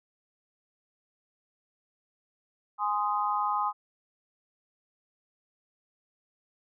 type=chord; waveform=sine; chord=Ab major; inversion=none; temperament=just; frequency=830.6 / 1038.3 / 1245.9 Hz; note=Ab5 / C6 / Eb6; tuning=0 / -14 / +2 cents; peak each=-30 dBFS; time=2.78-3.73 s; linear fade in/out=50 ms; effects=none